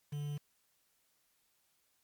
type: tone with quantisation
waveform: triangle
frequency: 146 Hz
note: D3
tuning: 10 cents flat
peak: -34 dBFS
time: 0.12-0.38 s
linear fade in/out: 10 ms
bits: 9
effects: white hiss -75 dBFS RMS until 2.03 s + MP3 96 kbps